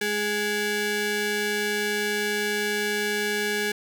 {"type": "ring-modulated tone", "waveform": "sawtooth", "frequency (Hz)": 625, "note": "D#5", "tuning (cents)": 8, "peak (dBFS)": -17, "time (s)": [0.01, 3.72], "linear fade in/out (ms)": 5, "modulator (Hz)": 1040, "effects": []}